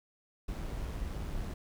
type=noise with amplitude modulation; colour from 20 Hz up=brown; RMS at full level=-36 dBFS; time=0.48-1.54 s; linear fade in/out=5 ms; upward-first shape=sine; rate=104 Hz; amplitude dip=30%; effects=none